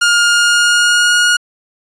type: tone with pitch glide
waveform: sawtooth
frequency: 1417 to 1439.3 Hz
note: F6 to F#6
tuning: +25 to -48 cents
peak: -5 dBFS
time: 0.01-1.37 s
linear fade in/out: 10 ms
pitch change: +27 cents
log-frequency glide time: 0.29-1.17 s
effects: resampled to 22050 Hz